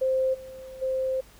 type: tone with level steps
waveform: sine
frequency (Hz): 523.3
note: C5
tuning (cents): 0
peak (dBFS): -21 / -39 / -24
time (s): 0.01-1.21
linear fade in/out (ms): 10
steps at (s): 0.33 / 0.81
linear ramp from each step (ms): 20
effects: added 50 Hz sine -54 dBFS peak until 1.39 s + pink hiss -54 dBFS RMS until 1.39 s